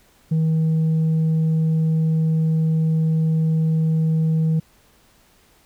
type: tone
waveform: sine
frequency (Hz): 159.7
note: D#3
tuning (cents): +45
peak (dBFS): -13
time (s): 0.31-4.6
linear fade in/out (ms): 10
effects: tanh soft clip ceiling -15 dBFS + pink hiss -56 dBFS RMS until 5.65 s